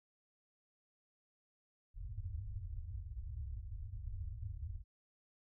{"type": "low-pass noise", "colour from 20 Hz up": "white", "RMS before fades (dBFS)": -44, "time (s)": [1.94, 4.84], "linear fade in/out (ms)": 50, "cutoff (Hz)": 110, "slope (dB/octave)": 96, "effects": []}